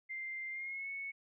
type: tone with pitch glide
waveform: sine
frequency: 2093 to 2209 Hz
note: C7 to C#7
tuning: 0 to -7 cents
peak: -39 dBFS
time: 0.09-1.12 s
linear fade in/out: 20 ms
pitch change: +93 cents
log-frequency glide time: 0.5-0.89 s
effects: none